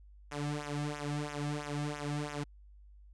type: tone with flanger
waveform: sawtooth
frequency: 146.83 Hz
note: D3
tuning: in tune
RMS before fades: -37 dBFS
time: 0.31-2.44 s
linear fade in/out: 10 ms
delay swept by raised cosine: 0.22 to 2.12 ms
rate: 3 Hz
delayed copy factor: -1
effects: added 50 Hz sine -53 dBFS peak until 3.13 s + resampled to 22050 Hz